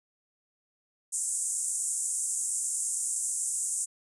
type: band-pass noise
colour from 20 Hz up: white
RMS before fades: -31 dBFS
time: 1.12-3.86 s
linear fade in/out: 20 ms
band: 7100 to 9500 Hz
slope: 48 dB/octave
effects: resampled to 24000 Hz